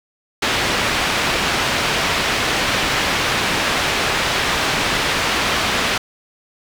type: low-pass noise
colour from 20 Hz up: white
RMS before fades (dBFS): -19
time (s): 0.42-5.98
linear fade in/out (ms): 5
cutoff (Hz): 3100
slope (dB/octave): 12
effects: none